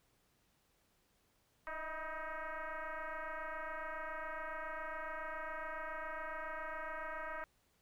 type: tone with frequency modulation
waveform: sine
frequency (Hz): 302.4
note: D#4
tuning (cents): -49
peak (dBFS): -40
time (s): 1.67-7.44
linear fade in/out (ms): 0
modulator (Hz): 316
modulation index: 5.3
effects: pink hiss -75 dBFS RMS until 7.81 s